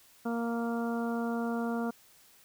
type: harmonic tone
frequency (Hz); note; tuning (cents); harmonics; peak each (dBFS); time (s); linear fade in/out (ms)
233.1; A#3; 0; 1 / 2 / 3 / 4 / 5 / 6; -31 / -37 / -39 / -44 / -45 / -43; 0.25-1.91; 10
effects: white hiss -60 dBFS RMS until 2.44 s